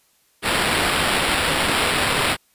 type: noise with sample-and-hold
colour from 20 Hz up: white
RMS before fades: -20 dBFS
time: 0.42-2.37 s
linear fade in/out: 50 ms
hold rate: 6300 Hz
effects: white hiss -61 dBFS RMS until 2.54 s + resampled to 32000 Hz